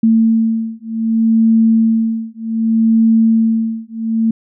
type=beating tone pair; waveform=sine; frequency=224.4 / 225.05 Hz; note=A3 / A3; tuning=+34 / +39 cents; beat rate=0.65 Hz; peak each=-13 dBFS; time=0.03-4.31 s; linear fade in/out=5 ms; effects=none